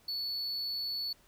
triangle tone, 4435 Hz, C#8, in tune, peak -32 dBFS, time 0.08-1.13 s, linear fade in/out 5 ms, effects pink hiss -64 dBFS RMS until 1.27 s

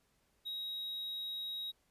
triangle tone, 3805 Hz, A#7, 35 cents sharp, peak -37 dBFS, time 0.45-1.72 s, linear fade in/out 20 ms, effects pink hiss -75 dBFS RMS until 1.9 s + resampled to 32000 Hz

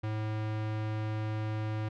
square tone, 108.1 Hz, A2, 30 cents flat, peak -32 dBFS, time 0.03-1.89 s, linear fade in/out 10 ms, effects low-pass 3000 Hz 12 dB/octave

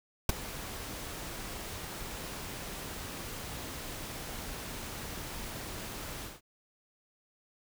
pink noise with ADSR envelope, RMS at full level -24 dBFS, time 0.29-6.41 s, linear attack 3 ms, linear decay 15 ms, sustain -17 dB, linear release 180 ms, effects none

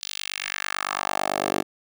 10% pulse tone with high-pass filter sweep, 49 Hz, G1, in tune, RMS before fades -28 dBFS, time 0.01-1.63 s, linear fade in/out 20 ms, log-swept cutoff 4100 to 380 Hz, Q 2, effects none

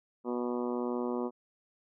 harmonic tone, 122.1 Hz, B2, 19 cents flat, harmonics 2 / 3 / 4 / 5 / 6 / 7 / 8 / 9 / 10, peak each -34 / -35 / -38 / -44 / -46 / -47 / -44 / -47 / -50 dBFS, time 0.24-1.31 s, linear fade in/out 50 ms, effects none

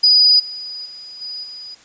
sine tone with level steps, 4939 Hz, D#8, 14 cents flat, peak -8 / -27 / -33 / -26 / -31 dBFS, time 0.03-1.75 s, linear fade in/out 10 ms, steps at 0.39 / 0.85 / 1.21 / 1.43 s, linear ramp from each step 10 ms, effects white hiss -48 dBFS RMS until 1.84 s + resampled to 16000 Hz

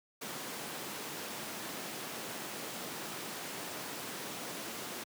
pink high-pass noise, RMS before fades -42 dBFS, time 0.21-5.04 s, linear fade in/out 10 ms, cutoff 200 Hz, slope 12 dB/octave, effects high-pass 100 Hz 12 dB/octave

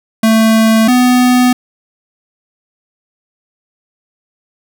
square tone pair in turn, 222.2 / 249.4 Hz, A3 / B3, +17 / +17 cents, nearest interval major second, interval 200 cents, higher second, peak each -7 dBFS, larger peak neither, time 0.23-0.88 / 0.88-1.53 s, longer neither, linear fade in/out 5 ms, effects none

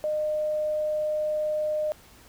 sine tone, 610 Hz, D#5, 34 cents flat, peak -24 dBFS, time 0.04-1.92 s, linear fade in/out 0 ms, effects pink hiss -53 dBFS RMS until 2.28 s

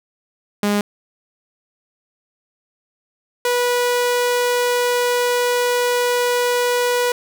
sawtooth tone pair in turn, 205.5 / 488.8 Hz, G#3 / B4, -18 / -18 cents, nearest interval octave + minor third, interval 1500 cents, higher second, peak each -12 dBFS, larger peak neither, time 0.63-0.81 / 3.45-7.12 s, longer second, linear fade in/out 2 ms, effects none

